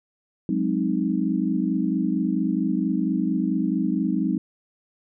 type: chord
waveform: sine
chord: Ab dominant seventh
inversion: third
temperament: equal with one note detuned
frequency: 183.3 / 207.7 / 261.6 / 311.1 Hz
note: Gb3 / Ab3 / C4 / Eb4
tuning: -16 / 0 / 0 / 0 cents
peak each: -26 dBFS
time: 0.49-4.38 s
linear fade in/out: 2 ms
effects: none